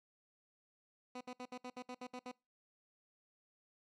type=tone bursts; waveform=15% pulse; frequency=250.1 Hz; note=B3; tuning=22 cents sharp; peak=-38 dBFS; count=10; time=1.15-2.316 s; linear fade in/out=5 ms; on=59 ms; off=64 ms; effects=noise-tail reverb RT60 0.3 s tail -26 dB re dry + low-pass 6000 Hz 12 dB/octave